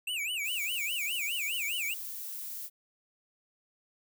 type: tone with vibrato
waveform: square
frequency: 2596 Hz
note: E7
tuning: 27 cents flat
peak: -32 dBFS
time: 0.07-1.94 s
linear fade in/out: 5 ms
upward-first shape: sine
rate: 4.9 Hz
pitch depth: 250 cents each way
type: noise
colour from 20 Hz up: violet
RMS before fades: -40 dBFS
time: 0.42-2.7 s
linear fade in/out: 50 ms
effects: none